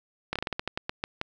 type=slowing click train; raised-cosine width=0.3 ms; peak=-13 dBFS; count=12; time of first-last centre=0.33-1.214 s; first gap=26 ms; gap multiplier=1.21; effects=none